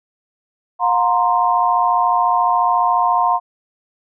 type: chord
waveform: sine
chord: F suspended fourth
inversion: none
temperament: equal with one note detuned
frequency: 716.8 / 932.3 / 1046.5 Hz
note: F5 / Bb5 / C6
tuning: +45 / 0 / 0 cents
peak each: -17 dBFS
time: 0.79-3.4 s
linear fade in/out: 50 ms
effects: none